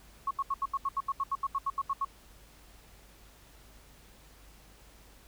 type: tone bursts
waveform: sine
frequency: 1100 Hz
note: C#6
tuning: 14 cents flat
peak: -27 dBFS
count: 16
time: 0.27-2.049 s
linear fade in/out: 5 ms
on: 39 ms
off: 77 ms
effects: added 50 Hz sine -57 dBFS peak until 5.27 s + pink hiss -58 dBFS RMS until 5.27 s